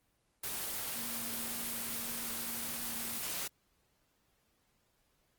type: tone in noise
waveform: sine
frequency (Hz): 233.1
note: A#3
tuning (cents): 0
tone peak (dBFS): -47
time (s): 0.95-3.19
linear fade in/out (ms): 10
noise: white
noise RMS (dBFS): -38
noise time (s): 0.43-3.48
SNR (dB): -12
effects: pink hiss -75 dBFS RMS until 5.38 s + Opus 24 kbps